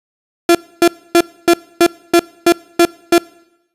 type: tone bursts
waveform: 35% pulse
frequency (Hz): 342.5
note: F4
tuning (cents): -34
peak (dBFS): -4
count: 9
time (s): 0.49-3.181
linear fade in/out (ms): 2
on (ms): 59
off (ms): 270
effects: noise-tail reverb RT60 0.9 s tail -23 dB re dry + resampled to 32000 Hz